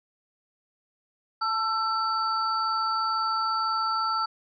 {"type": "tone cluster", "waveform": "sine", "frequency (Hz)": [883, 1339, 4583], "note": ["A5", "E6", "D8"], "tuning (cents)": [6, 27, -43], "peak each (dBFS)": [-31, -25, -34], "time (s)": [1.41, 4.26], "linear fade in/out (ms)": 10, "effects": []}